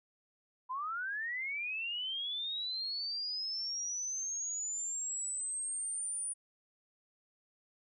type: linear sweep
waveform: sine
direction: up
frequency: 987.8 to 9510 Hz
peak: -35 dBFS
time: 0.69-6.34 s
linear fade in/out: 20 ms
effects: none